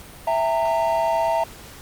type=tone cluster; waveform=triangle; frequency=660 / 807 / 918 Hz; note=E5 / G#5 / A#5; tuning=+2 / -50 / -27 cents; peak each=-19 / -27 / -20 dBFS; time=0.27-1.44 s; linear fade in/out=5 ms; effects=pink hiss -42 dBFS RMS until 1.81 s + Opus 48 kbps